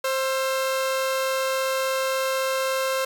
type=tone pair together; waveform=sawtooth; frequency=528.1 / 1342 Hz; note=C5 / E6; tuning=+16 / +31 cents; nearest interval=octave + major third; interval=1615 cents; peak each=-19 / -28 dBFS; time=0.04-3.05 s; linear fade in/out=5 ms; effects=8-bit